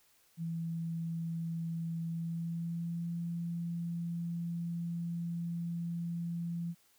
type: tone with pitch glide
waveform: sine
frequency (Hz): 165.7 to 170.06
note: E3 to F3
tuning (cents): +9 to -46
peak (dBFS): -34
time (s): 0.37-6.75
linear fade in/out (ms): 50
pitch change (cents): +45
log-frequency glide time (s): 2.07-3.09
effects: white hiss -68 dBFS RMS until 6.98 s